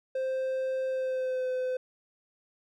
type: tone with pitch glide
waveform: triangle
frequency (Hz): 523.3 to 510.2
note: C5 to C5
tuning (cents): 0 to -44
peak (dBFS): -26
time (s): 0.15-1.77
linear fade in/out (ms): 5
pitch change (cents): -44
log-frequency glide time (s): 0.88-1.49
effects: none